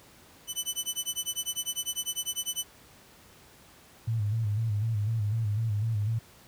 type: tone with tremolo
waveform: 15% pulse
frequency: 3000 Hz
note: F#7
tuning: 23 cents sharp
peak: -20 dBFS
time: 0.47-2.66 s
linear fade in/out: 50 ms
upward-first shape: sine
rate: 10 Hz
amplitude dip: 100%
type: tone with vibrato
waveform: sine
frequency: 108.4 Hz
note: A2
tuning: 25 cents flat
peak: -25 dBFS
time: 4.07-6.19 s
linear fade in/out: 10 ms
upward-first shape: square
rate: 4 Hz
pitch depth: 79 cents each way
effects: pink hiss -55 dBFS RMS until 6.47 s + high-pass 60 Hz 12 dB/octave